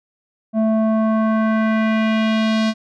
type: tone with low-pass filter sweep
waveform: square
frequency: 220 Hz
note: A3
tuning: in tune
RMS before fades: -17 dBFS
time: 0.53-2.74 s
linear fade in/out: 50 ms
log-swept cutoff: 610 to 4800 Hz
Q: 1.6
effects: none